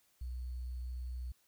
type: tone with sample-and-hold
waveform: sine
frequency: 62 Hz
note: B1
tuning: 7 cents sharp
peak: -38 dBFS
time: 0.21-1.32 s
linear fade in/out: 5 ms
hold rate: 4410 Hz
effects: white hiss -72 dBFS RMS until 1.47 s